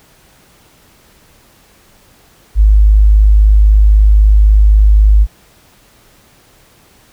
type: tone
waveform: sine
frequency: 51.91 Hz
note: G#1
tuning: in tune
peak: -3 dBFS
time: 2.55-5.27 s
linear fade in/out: 50 ms
effects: pink hiss -47 dBFS RMS until 7.12 s